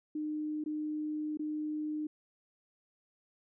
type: tone with dropouts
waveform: sine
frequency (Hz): 304.4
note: D#4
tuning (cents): -38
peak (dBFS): -33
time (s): 0.15-2.07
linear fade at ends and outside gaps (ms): 5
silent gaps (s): 0.64-0.66 / 1.373-1.393
effects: none